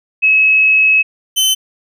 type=tone pair in turn; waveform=sine / sawtooth; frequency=2573 / 3060 Hz; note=E7 / G7; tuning=-43 / -42 cents; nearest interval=minor third; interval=301 cents; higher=second; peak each=-7 dBFS; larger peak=neither; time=0.22-1.03 / 1.36-1.55 s; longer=first; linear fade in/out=20 ms; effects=none